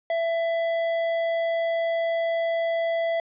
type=tone with hard clipping; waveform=sine; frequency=666 Hz; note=E5; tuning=18 cents sharp; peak=-24 dBFS; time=0.1-3.2 s; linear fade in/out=2 ms; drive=8 dB; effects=resampled to 11025 Hz